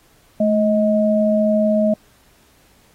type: tone pair together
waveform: sine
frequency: 215.9 / 629.6 Hz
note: A3 / D#5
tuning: -33 / +20 cents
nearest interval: octave + perfect fifth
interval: 1853 cents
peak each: -16 dBFS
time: 0.4-1.94 s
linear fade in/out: 5 ms
effects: pink hiss -55 dBFS RMS until 2.94 s + AAC 48 kbps